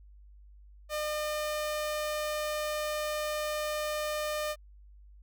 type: tone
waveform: sawtooth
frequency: 605 Hz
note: D#5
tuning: 49 cents flat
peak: -27 dBFS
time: 0.89-4.56 s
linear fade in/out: 50 ms
effects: added 50 Hz sine -51 dBFS peak until 5.22 s